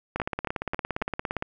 two click trains, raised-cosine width 0.5 ms, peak -13 / -14 dBFS, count 23 / 4, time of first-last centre 0.16-1.424 / 0.2-1.017 s, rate 17.4 / 3.67 Hz, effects none

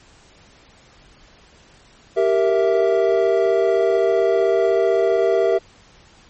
triangle chord, E diminished, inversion first, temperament equal with one note detuned, 390.4 / 466.2 / 659.3 Hz, G4 / Bb4 / E5, -7 / 0 / 0 cents, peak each -16 / -17 / -17 dBFS, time 2.16-5.59 s, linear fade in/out 20 ms, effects pink hiss -50 dBFS RMS until 6.29 s + MP3 32 kbps

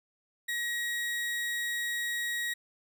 35% pulse tone, 1900 Hz, A#6, 33 cents sharp, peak -29 dBFS, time 0.48-2.54 s, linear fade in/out 10 ms, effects none

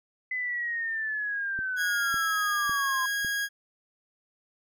sine linear sweep, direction down, 2027 to 1025 Hz, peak -28 dBFS, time 0.31-3.06 s, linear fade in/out 5 ms
click train, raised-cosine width 3 ms, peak -29 dBFS, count 4, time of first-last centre 1.59-3.247 s, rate 1.81 Hz
40% pulse tone, 1643 Hz, G#6, 19 cents flat, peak -26 dBFS, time 1.76-3.49 s, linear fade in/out 50 ms
effects none

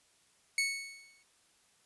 sawtooth tone with exponential decay, 2212 Hz, C#7, 4 cents flat, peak -23 dBFS, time 0.58-1.23 s, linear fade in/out 2 ms, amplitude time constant 140 ms, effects white hiss -68 dBFS RMS until 1.85 s + resampled to 24000 Hz

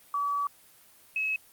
sine tone pair in turn, 1144 / 2574 Hz, D6 / E7, -46 / -42 cents, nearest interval octave + major second, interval 1404 cents, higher second, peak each -26 dBFS, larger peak neither, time 0.14-0.47 / 1.16-1.36 s, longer first, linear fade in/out 2 ms, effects white hiss -57 dBFS RMS until 1.52 s + Opus 32 kbps

